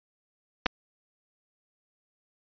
clicks, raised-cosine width 0.3 ms, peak -8 dBFS, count 2, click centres 0.66 / 0.664 s, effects resampled to 11025 Hz

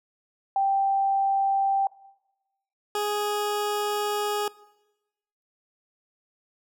sine / 20% pulse tone pair in turn, 784 / 415.3 Hz, G5 / G#4, 0 / 0 cents, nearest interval major seventh, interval 1100 cents, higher first, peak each -20 dBFS, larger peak neither, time 0.56-1.87 / 2.95-4.48 s, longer second, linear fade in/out 2 ms, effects noise-tail reverb RT60 1.0 s tail -21 dB re dry

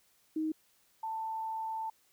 sine tone pair in turn, 313.9 / 887.8 Hz, D#4 / A5, +15 / +15 cents, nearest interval octave + tritone, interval 1800 cents, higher second, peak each -30 / -34 dBFS, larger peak first, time 0.36-0.52 / 1.03-1.9 s, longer second, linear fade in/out 5 ms, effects white hiss -69 dBFS RMS until 2.12 s

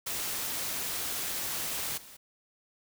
white noise with level steps, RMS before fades -34 / -50 dBFS, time 0.06-2.17 s, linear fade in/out 10 ms, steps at 1.97 s, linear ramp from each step 10 ms, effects none

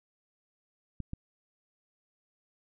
clicks, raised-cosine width 5 ms, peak -24 dBFS, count 2, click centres 1.003 / 1.134 s, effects none

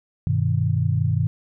sine chord, G augmented, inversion none, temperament equal, 98 / 123.47 / 155.56 Hz, G2 / B2 / D#3, 0 / 0 / 0 cents, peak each -22 / -22 / -23 dBFS, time 0.27-1.27 s, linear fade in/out 0 ms, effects none

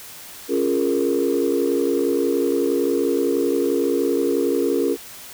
sine chord, Bb minor seventh, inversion first, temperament equal, 277.2 / 349.2 / 415.3 / 466.2 Hz, Db4 / F4 / Ab4 / Bb4, 0 / 0 / 0 / 0 cents, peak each -22 dBFS, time 0.48-4.97 s, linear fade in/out 50 ms, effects tanh soft clip ceiling -10 dBFS + white hiss -39 dBFS RMS until 5.33 s

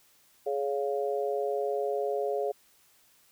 harmonic tone, 140 Hz, C#3, 18 cents sharp, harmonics 3 / 4 / 5, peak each -30 / -32 / -34 dBFS, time 0.46-2.52 s, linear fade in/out 10 ms, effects white hiss -63 dBFS RMS until 3.31 s

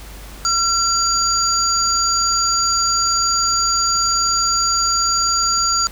sine tone cluster, 1361 / 4725 / 6780 Hz, F6 / D8 / G#8, -45 / +10 / +35 cents, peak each -19 dBFS, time 0.45-5.87 s, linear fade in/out 0 ms, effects added 50 Hz sine -35 dBFS peak until 5.91 s + pink hiss -39 dBFS RMS until 5.91 s

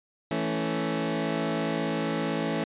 20% pulse chord, A major, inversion second, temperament equal, 164.81 / 220 / 277.2 Hz, E3 / A3 / C#4, 0 / 0 / 0 cents, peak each -26 dBFS, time 0.31-2.64 s, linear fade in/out 2 ms, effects resampled to 8000 Hz

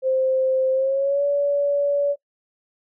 sine tone with pitch glide, 523.3 to 570.7 Hz, C5 to D5, 0 to -50 cents, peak -17 dBFS, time 0.02-2.16 s, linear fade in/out 50 ms, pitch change +150 cents, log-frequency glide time 0.72-1.24 s, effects noise-tail reverb RT60 0.1 s tail -19 dB re dry

